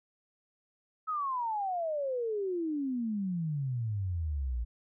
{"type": "exponential sweep", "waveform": "sine", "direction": "down", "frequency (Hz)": [1300, 56], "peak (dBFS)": -30, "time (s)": [1.07, 4.65], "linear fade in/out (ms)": 20, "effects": []}